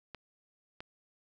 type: clicks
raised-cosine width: 0.3 ms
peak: -27 dBFS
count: 2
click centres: 0.147 / 0.805 s
effects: none